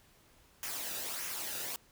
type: noise with flanger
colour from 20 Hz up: white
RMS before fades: -39 dBFS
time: 0.63-1.76 s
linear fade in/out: 0 ms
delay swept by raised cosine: 0.23 to 0.95 ms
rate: 1.6 Hz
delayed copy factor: -0.5
effects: pink hiss -64 dBFS RMS until 1.91 s